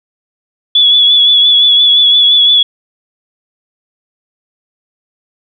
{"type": "tone with vibrato", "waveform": "sine", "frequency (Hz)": 3410, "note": "G#7", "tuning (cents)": 45, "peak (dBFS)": -4, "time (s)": [0.75, 2.63], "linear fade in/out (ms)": 5, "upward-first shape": "sine", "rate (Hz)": 5.8, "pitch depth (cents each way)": 32, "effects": []}